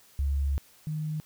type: tone pair in turn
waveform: sine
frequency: 69.8 / 154.09 Hz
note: C#2 / D#3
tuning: +13 / -16 cents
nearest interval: octave + major second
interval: 1371 cents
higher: second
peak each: -24 / -29 dBFS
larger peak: first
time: 0.19-0.58 / 0.87-1.2 s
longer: first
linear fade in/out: 0 ms
effects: white hiss -58 dBFS RMS until 1.25 s